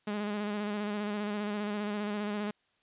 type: tone with vibrato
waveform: sawtooth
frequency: 207.7 Hz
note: G#3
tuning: in tune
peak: -28 dBFS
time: 0.07-2.51 s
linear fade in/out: 5 ms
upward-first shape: square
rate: 15 Hz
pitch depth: 26 cents each way
effects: white hiss -72 dBFS RMS until 2.82 s + resampled to 8000 Hz